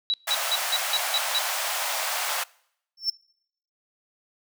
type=tone bursts; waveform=sine; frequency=3909 Hz; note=B7; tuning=19 cents flat; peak=-21 dBFS; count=7; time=0.1-1.386 s; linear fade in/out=0 ms; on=38 ms; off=170 ms
type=high-pass noise; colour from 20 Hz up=pink; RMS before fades=-28 dBFS; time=0.27-2.44 s; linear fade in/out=10 ms; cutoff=610 Hz; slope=48 dB/octave
type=tone with exponential growth; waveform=triangle; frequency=5390 Hz; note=E8; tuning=38 cents sharp; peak=-17 dBFS; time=2.97-3.1 s; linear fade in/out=5 ms; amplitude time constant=28 ms
effects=noise-tail reverb RT60 0.7 s tail -24 dB re dry